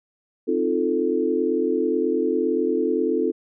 sine chord, F dominant seventh, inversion second, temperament equal, 261.6 / 311.1 / 349.2 / 440 Hz, C4 / Eb4 / F4 / A4, 0 / 0 / 0 / 0 cents, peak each -26 / -26 / -24 / -23 dBFS, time 0.47-3.32 s, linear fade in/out 20 ms, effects none

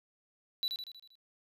triangle tone with echo, 3951 Hz, B7, in tune, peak -28 dBFS, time 0.63-0.68 s, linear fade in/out 0 ms, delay 79 ms, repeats 6, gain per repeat -5 dB, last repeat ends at 1.154 s, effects none

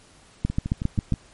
two click trains, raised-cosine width 5 ms, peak -15 / -9 dBFS, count 5 / 6, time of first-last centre 0.5-1.138 / 0.45-1.123 s, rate 6.27 / 7.43 Hz, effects pink hiss -53 dBFS RMS until 1.33 s + MP3 48 kbps

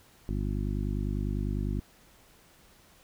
harmonic tone, 50 Hz, G1, 35 cents sharp, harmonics 1 / 2 / 3 / 4 / 5 / 6 / 7, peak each -31 / -34 / -38 / -37 / -39 / -44 / -43 dBFS, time 0.29-1.8 s, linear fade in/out 0 ms, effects pink hiss -59 dBFS RMS until 3.03 s

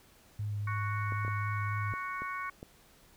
sine tone with vibrato, 103.83 Hz, G#2, in tune, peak -32 dBFS, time 0.39-1.93 s, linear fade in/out 5 ms, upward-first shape sine, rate 3.8 Hz, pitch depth 14 cents each way
harmonic tone, 370 Hz, F#4, in tune, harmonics 3 / 4 / 5 / 6, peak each -37 / -41 / -46 / -42 dBFS, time 0.67-2.5 s, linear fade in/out 5 ms
clicks, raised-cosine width 2 ms, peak -30 dBFS, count 6, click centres 1.122 / 1.249 / 1.28 / 1.938 / 2.22 / 2.629 s
effects pink hiss -61 dBFS RMS until 3.16 s

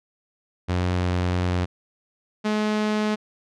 sawtooth tone pair in turn, 89.8 / 212.8 Hz, F2 / G#3, +49 / +42 cents, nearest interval octave + minor third, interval 1493 cents, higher second, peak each -17 dBFS, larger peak neither, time 0.68-1.66 / 2.44-3.16 s, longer first, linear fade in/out 20 ms, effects low-pass 5000 Hz 12 dB/octave

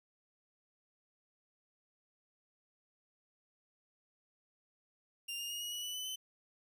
sawtooth tone with pitch steps, 2794 / 2828 / 2863 / 2898 / 2933 / 2969 / 3005 / 3042 Hz, F7 / F7 / F7 / F#7 / F#7 / F#7 / F#7 / F#7, 0 / +21 / +42 / -37 / -16 / +5 / +26 / +47 cents, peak -36 dBFS, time 5.28-6.16 s, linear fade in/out 10 ms, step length 110 ms, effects none

